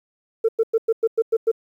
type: tone bursts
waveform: sine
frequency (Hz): 450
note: A4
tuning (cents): +39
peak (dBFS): -13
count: 8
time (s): 0.44-1.516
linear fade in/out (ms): 10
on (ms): 47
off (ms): 100
effects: tanh soft clip ceiling -11 dBFS + 9-bit